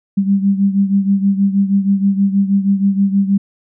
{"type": "beating tone pair", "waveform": "sine", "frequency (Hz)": [196, 202.3], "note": ["G3", "G#3"], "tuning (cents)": [0, -45], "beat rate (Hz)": 6.3, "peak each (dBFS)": [-12, -17], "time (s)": [0.17, 3.38], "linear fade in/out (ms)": 10, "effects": []}